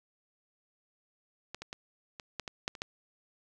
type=clicks; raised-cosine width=0.2 ms; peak=-22 / -24 / -22 / -25 / -18 / -21 / -14 / -28 / -17 dBFS; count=9; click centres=1.546 / 1.62 / 1.729 / 2.198 / 2.397 / 2.478 / 2.679 / 2.752 / 2.819 s; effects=none